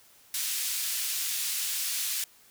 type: band-pass noise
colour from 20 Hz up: white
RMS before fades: -31 dBFS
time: 0.34-2.24 s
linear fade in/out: 2 ms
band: 2500 to 15000 Hz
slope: 12 dB/octave
effects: white hiss -58 dBFS RMS until 2.5 s